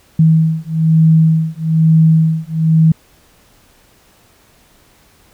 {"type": "beating tone pair", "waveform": "sine", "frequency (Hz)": [159.8, 160.9], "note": ["D#3", "E3"], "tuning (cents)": [47, -42], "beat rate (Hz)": 1.1, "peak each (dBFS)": -11, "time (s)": [0.19, 2.92], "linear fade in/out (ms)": 5, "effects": ["pink hiss -50 dBFS RMS until 5.33 s"]}